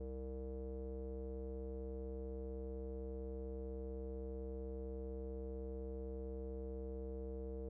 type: tone with low-pass filter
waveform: square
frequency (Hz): 65.41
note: C2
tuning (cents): 0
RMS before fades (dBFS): -45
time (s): 0-7.69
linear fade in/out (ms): 5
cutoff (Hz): 480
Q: 6.1
effects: none